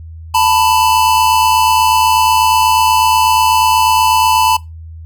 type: tone pair together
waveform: square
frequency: 883.8 / 992 Hz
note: A5 / B5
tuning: +7 / +7 cents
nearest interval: major second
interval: 200 cents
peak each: -12 / -13 dBFS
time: 0.34-4.57 s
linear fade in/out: 10 ms
effects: noise-tail reverb RT60 0.2 s tail -20 dB re dry + added 81 Hz sine -28 dBFS peak until 5.05 s